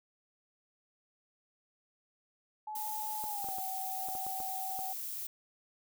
sine tone with pitch glide, 856 to 762.6 Hz, A5 to G5, -48 to -48 cents, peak -38 dBFS, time 2.67-4.93 s, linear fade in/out 5 ms, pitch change -200 cents, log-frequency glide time 3.26-3.54 s
violet noise, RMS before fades -40 dBFS, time 2.75-5.27 s, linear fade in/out 5 ms
clicks, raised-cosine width 1 ms, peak -33 dBFS, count 9, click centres 3.24 / 3.444 / 3.487 / 3.584 / 4.086 / 4.152 / 4.266 / 4.403 / 4.791 s
effects none

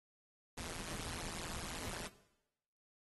pink noise with amplitude modulation, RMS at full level -40 dBFS, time 0.57-2.08 s, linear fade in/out 10 ms, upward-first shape sine, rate 167 Hz, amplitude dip 100%, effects noise-tail reverb RT60 0.9 s tail -18 dB re dry + AAC 32 kbps

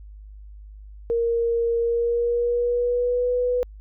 sine tone with pitch glide, 466.2 to 493.9 Hz, A#4 to B4, 0 to 0 cents, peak -19 dBFS, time 1.1-3.63 s, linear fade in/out 0 ms, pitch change +100 cents, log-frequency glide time 1.78-3.31 s, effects added 51 Hz sine -39 dBFS peak until 3.8 s

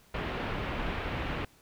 pink low-pass noise, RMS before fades -34 dBFS, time 0.14-1.45 s, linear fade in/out 5 ms, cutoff 3000 Hz, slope 24 dB/octave, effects pink hiss -61 dBFS RMS until 1.61 s

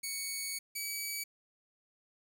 10% pulse tone pair in turn, 2228 / 2283 Hz, C#7 / D7, +8 / -50 cents, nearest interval unison, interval 42 cents, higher second, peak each -27 dBFS, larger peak neither, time 0.03-0.59 / 0.75-1.24 s, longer first, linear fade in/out 10 ms, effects 10-bit

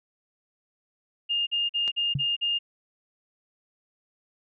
sine tone bursts, 2824 Hz, F7, 19 cents sharp, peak -23 dBFS, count 6, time 1.29-2.59 s, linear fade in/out 20 ms, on 180 ms, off 44 ms
clicks, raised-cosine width 0.2 ms, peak -20 / -30 dBFS, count 2, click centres 1.878 / 1.883 s
sine tone with exponential decay, 139 Hz, C#3, 5 cents sharp, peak -20 dBFS, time 2.15-2.27 s, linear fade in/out 5 ms, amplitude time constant 24 ms
effects none

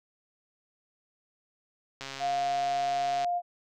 click train, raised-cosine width 0.2 ms, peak -21 dBFS, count 169, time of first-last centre 2.01-3.245 s, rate 136 Hz
sine tone, 704 Hz, F5, 14 cents sharp, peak -26 dBFS, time 2.19-3.42 s, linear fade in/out 50 ms
effects none

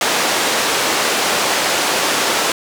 pink band-pass noise, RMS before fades -17 dBFS, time 0.01-2.52 s, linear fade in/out 2 ms, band 410 to 8700 Hz, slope 12 dB/octave, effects none

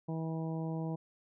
harmonic tone, 161.5 Hz, E3, 35 cents flat, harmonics 1 / 2 / 3 / 4 / 5 / 6, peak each -35 / -41 / -45 / -47 / -49 / -51 dBFS, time 0.08-0.96 s, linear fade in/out 10 ms, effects none

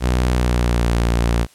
sawtooth tone with pitch glide, 61.74 to 58.27 Hz, B1 to A#1, 0 to 0 cents, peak -11 dBFS, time 0-1.47 s, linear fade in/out 50 ms, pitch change -100 cents, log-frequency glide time 0.34-0.92 s, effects white hiss -51 dBFS RMS until 1.54 s + low-pass 11000 Hz 12 dB/octave

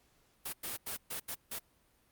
white noise bursts at uneven times, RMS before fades -39 dBFS, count 6, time 0.45-0.53 / 0.63-0.77 / 0.86-0.97 / 1.1-1.2 / 1.28-1.35 / 1.51-1.59 s, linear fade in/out 10 ms, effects pink hiss -70 dBFS RMS until 2.11 s + Opus 48 kbps

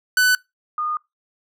45% pulse / sine tone pair in turn, 1500 / 1223.9 Hz, F#6 / D#6, +23 / -29 cents, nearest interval major third, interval 352 cents, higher first, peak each -13 / -21 dBFS, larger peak first, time 0.17-0.35 / 0.78-0.97 s, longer second, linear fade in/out 2 ms, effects noise-tail reverb RT60 0.2 s tail -24 dB re dry

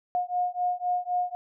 sine beating tone pair, 716 / 719.9 Hz, F5 / F#5, +43 / -48 cents, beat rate 3.9 Hz, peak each -28 dBFS, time 0.15-1.35 s, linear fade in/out 0 ms, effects none

